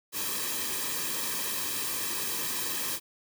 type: noise with comb filter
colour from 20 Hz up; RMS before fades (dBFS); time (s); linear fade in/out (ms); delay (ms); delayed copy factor
white; -32; 0.12-3; 50; 1.4; -0.75
effects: none